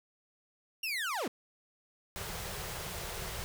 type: linear sweep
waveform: 30% pulse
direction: down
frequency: 2829 to 185 Hz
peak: -30 dBFS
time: 0.83-1.28 s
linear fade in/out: 5 ms
type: band-stop noise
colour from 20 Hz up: pink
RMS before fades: -40 dBFS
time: 2.16-3.44 s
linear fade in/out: 0 ms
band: 200 to 350 Hz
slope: 96 dB/octave
type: clicks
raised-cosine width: 1 ms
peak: -33 dBFS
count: 3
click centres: 2.303 / 2.769 / 2.867 s
effects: none